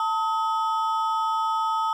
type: ring-modulated tone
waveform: triangle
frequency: 1082 Hz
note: C#6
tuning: 42 cents flat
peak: -17 dBFS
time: 0-1.93 s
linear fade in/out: 2 ms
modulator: 191 Hz
effects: none